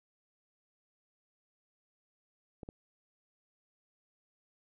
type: clicks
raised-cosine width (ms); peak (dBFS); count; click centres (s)
2; -30; 2; 2.632 / 2.689
effects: none